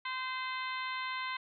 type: harmonic tone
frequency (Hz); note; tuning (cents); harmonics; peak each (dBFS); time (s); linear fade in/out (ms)
516; C5; -24; 2 / 3 / 4 / 5 / 6 / 7 / 8; -38 / -43 / -40 / -47 / -47 / -48 / -49; 0.05-1.37; 5
effects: none